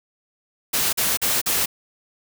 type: noise bursts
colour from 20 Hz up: white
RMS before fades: -21 dBFS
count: 4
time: 0.73-1.659 s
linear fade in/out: 10 ms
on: 200 ms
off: 43 ms
effects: none